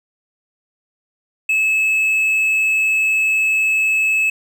triangle tone, 2596 Hz, E7, 27 cents flat, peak -12 dBFS, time 1.49-4.3 s, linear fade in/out 5 ms, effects 9-bit

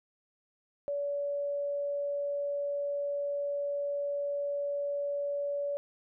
sine tone, 571 Hz, D5, 49 cents flat, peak -30 dBFS, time 0.88-5.77 s, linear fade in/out 0 ms, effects none

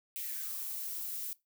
violet noise with high-pass filter sweep, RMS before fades -39 dBFS, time 0.16-1.33 s, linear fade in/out 0 ms, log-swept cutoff 2400 to 220 Hz, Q 3.9, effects noise-tail reverb RT60 0.2 s tail -20 dB re dry

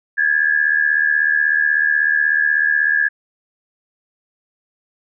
sine tone pair together, 1642.7 / 1719 Hz, G#6 / A6, -19 / -41 cents, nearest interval minor second, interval 78 cents, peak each -16 dBFS, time 0.17-3.09 s, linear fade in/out 20 ms, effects none

